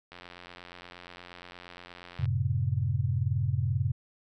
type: click train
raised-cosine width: 0.3 ms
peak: -29 dBFS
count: 190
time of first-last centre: 0.12-2.256 s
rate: 88.5 Hz
type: chord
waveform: sine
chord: F# diminished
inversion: none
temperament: just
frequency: 92.5 / 111 / 133.2 Hz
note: F#2 / A2 / C3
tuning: 0 / +16 / +31 cents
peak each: -30 / -30 / -29 dBFS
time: 2.19-3.92 s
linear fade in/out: 10 ms
effects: none